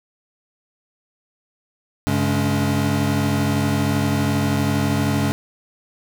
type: tone cluster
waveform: square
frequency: 97.8 / 140.5 / 210.1 / 280.8 Hz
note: G2 / C#3 / G#3 / C#4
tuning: -4 / +24 / +20 / +22 cents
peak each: -24 dBFS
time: 2.07-5.32 s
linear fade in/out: 0 ms
effects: none